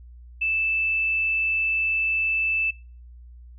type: tone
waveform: sine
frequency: 2637 Hz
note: E7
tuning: in tune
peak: -21 dBFS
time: 0.41-2.71 s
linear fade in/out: 10 ms
effects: noise-tail reverb RT60 0.4 s tail -24 dB re dry + added 60 Hz sine -42 dBFS peak until 3.58 s